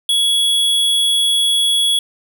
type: tone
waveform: square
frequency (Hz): 3360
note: G#7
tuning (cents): +19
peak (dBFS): -13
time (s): 0.09-1.99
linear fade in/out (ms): 2
effects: none